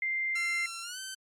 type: tone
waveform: sine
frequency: 2093 Hz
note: C7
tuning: in tune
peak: -28 dBFS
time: 0.02-0.66 s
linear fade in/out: 2 ms
type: tone with pitch glide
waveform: 10% pulse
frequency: 1356 to 1539.7 Hz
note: E6 to G6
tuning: +49 to -32 cents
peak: -29 dBFS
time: 0.35-1.15 s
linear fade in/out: 10 ms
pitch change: +219 cents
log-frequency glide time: 0.82-0.99 s
effects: MP3 64 kbps